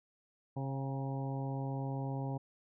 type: harmonic tone with a mistuned harmonic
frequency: 135.4 Hz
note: C#3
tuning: 40 cents flat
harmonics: 1 / 2 / 3 / 4 / 5 / 6 / 7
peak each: -36 / -42 / -48 / -47 / -50 / -47 / -50 dBFS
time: 0.56-2.38 s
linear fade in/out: 10 ms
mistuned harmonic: 5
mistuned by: +41 cents
effects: none